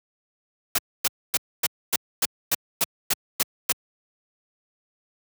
white noise bursts, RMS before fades -21 dBFS, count 11, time 0.75-3.724 s, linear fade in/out 5 ms, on 34 ms, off 260 ms, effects high-pass 100 Hz 12 dB/octave

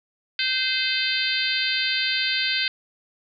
harmonic tone, 517 Hz, C5, 21 cents flat, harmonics 3 / 4 / 5 / 6 / 7 / 8 / 9, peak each -29 / -29 / -29 / -29 / -29 / -29 / -29 dBFS, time 0.39-2.68 s, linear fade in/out 2 ms, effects none

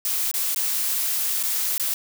blue noise with dropouts, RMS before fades -24 dBFS, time 0.05-1.94 s, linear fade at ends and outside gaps 2 ms, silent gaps 0.314-0.339 / 0.547-0.56 / 1.429-1.435 / 1.78-1.797 s, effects none

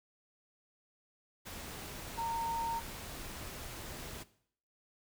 sine tone in noise, 920 Hz, A#5, 23 cents flat, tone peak -34 dBFS, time 2.17-2.8 s, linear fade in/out 20 ms, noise pink, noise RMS -45 dBFS, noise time 1.45-4.24 s, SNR +8 dB, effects noise-tail reverb RT60 0.6 s tail -17 dB re dry

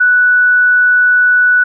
sine tone, 1480 Hz, F#6, in tune, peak -6 dBFS, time 0-1.64 s, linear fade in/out 10 ms, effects none

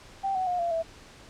sine tone with pitch steps, 781 / 747.9 / 716.2 / 685.8 / 656.7 Hz, G5 / F#5 / F5 / F5 / E5, -7 / +18 / +43 / -32 / -7 cents, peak -25 dBFS, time 0.23-0.83 s, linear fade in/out 20 ms, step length 120 ms, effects pink hiss -50 dBFS RMS until 1.29 s + low-pass 7000 Hz 12 dB/octave

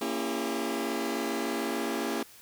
sawtooth chord, A# diminished seventh, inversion none, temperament just, 233.1 / 279.7 / 335.6 / 402.8 Hz, A#3 / C#4 / E4 / G4, 0 / +16 / +31 / +47 cents, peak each -31 dBFS, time 0.01-2.23 s, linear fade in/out 5 ms, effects white hiss -53 dBFS RMS until 2.41 s

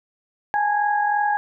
sine tone cluster, 827 / 870 / 1649 Hz, G#5 / A5 / G#6, -8 / -20 / -13 cents, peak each -19 / -27 / -25 dBFS, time 0.54-1.37 s, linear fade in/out 0 ms, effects none

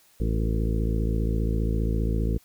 harmonic tone with a mistuned harmonic, 55 Hz, A1, in tune, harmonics 1 / 2 / 3 / 4 / 5 / 6 / 7 / 8 / 9, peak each -24 / -29 / -32 / -33 / -38 / -36 / -40 / -37 / -44 dBFS, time 0.2-2.38 s, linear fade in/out 5 ms, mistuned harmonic 8, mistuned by +36 cents, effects white hiss -59 dBFS RMS until 2.44 s

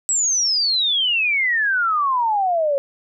sine exponential sweep, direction down, 7902 to 544 Hz, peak -16 dBFS, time 0.09-2.78 s, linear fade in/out 0 ms, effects none

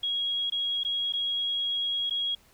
sine tone with dropouts, 3303 Hz, G#7, 10 cents flat, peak -26 dBFS, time 0.03-2.35 s, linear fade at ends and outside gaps 5 ms, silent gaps 0.5-0.521 / 0.835-0.848 / 1.125-1.135 / 2.098-2.107 s, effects pink hiss -60 dBFS RMS until 2.53 s

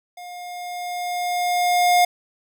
square tone with level ramp, 712 Hz, F5, 33 cents sharp, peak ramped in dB -36 to -13 dBFS, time 0.17-2.05 s, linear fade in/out 5 ms, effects none

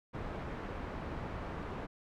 pink low-pass noise, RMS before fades -41 dBFS, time 0.13-1.87 s, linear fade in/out 20 ms, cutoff 1500 Hz, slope 12 dB/octave, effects none

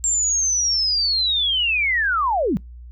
sine linear sweep, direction down, 7459 to 155.56 Hz, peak -17 dBFS, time 0.04-2.57 s, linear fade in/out 0 ms, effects noise-tail reverb RT60 0.2 s tail -26 dB re dry + added 60 Hz sine -36 dBFS peak until 2.91 s

